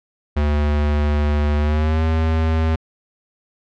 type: tone with pitch glide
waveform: square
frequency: 73.9 to 80.12 Hz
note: D2 to E2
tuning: +11 to -49 cents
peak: -16 dBFS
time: 0.36-2.76 s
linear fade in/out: 10 ms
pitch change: +140 cents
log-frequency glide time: 1.58-2.03 s
effects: low-pass 3000 Hz 12 dB/octave